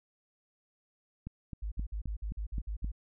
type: click train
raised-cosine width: 5 ms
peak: -27 dBFS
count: 7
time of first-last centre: 1.27-2.845 s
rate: 3.81 Hz
type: tone bursts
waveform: sine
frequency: 51.91 Hz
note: G#1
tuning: in tune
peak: -33 dBFS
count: 9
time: 1.62-2.918 s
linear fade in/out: 10 ms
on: 98 ms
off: 52 ms
effects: none